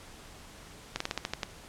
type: slowing click train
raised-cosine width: 0.2 ms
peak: -13 dBFS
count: 8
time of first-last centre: 0.96-1.432 s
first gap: 44 ms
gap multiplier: 1.14
effects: pink hiss -50 dBFS RMS until 1.68 s + low-pass 10000 Hz 12 dB/octave